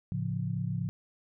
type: chord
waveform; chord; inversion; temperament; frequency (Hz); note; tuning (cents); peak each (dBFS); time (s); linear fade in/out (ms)
sine; A augmented; none; equal; 110 / 138.59 / 174.61; A2 / C#3 / E#3; 0 / 0 / 0; -34; 0.12-0.89; 0
effects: none